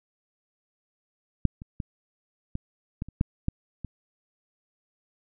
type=clicks; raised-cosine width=5 ms; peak=-7 / -27 / -19 / -18 / -18 / -29 / -10 / -12 / -22 dBFS; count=9; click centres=1.453 / 1.619 / 1.802 / 2.554 / 3.021 / 3.086 / 3.211 / 3.484 / 3.847 s; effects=none